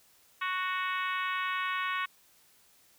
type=harmonic tone with a mistuned harmonic; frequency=370 Hz; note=F#4; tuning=in tune; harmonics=3 / 4 / 5 / 6 / 7 / 8 / 9 / 10; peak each=-33 / -37 / -37 / -39 / -40 / -44 / -47 / -48 dBFS; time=0.41-2.06 s; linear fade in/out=10 ms; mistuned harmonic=10; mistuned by=+19 cents; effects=white hiss -63 dBFS RMS until 2.98 s